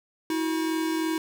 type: tone pair together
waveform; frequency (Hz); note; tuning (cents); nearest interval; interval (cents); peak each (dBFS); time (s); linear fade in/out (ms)
square; 320.9 / 363.9; E4 / F#4; -46 / -29; major second; 217; -26 / -34; 0.3-1.18; 2
effects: none